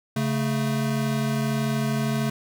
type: tone pair together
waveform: square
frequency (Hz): 138.97 / 220.6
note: C#3 / A3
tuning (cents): +5 / +5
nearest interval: minor sixth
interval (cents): 800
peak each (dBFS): -26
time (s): 0.16-2.3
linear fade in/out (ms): 5
effects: none